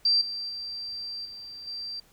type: tone with level steps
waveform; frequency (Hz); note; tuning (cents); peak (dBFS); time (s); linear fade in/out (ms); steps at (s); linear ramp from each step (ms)
sine; 4699; D8; 0; -19 / -31 / -33 / -39 / -33; 0.05-2; 5; 0.21 / 0.49 / 1.25 / 1.67; 5
effects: pink hiss -60 dBFS RMS until 2.12 s